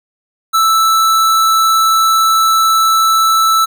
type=tone; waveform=square; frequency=1318.5 Hz; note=E6; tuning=in tune; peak=-9 dBFS; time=0.53-3.66 s; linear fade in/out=20 ms; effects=none